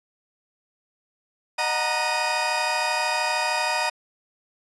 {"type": "tone cluster", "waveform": "30% pulse", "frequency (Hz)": [614, 736, 912, 945, 2486], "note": ["D#5", "F#5", "A#5", "A#5", "D#7"], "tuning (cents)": [-23, -9, -38, 23, -2], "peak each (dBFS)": [-28, -27, -29, -24, -25], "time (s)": [1.58, 3.9], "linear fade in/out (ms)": 10, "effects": ["resampled to 22050 Hz"]}